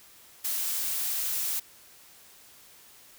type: noise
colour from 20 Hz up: blue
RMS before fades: -30 dBFS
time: 0.44-1.6 s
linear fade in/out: 10 ms
effects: white hiss -54 dBFS RMS until 3.18 s